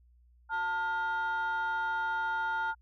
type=tone pair together; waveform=sine; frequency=893 / 1417.5 Hz; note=A5 / F6; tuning=+25 / +25 cents; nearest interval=minor sixth; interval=800 cents; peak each=-30 / -30 dBFS; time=0.49-2.75 s; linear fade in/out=50 ms; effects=tanh soft clip ceiling -26 dBFS + added 60 Hz sine -59 dBFS peak until 2.81 s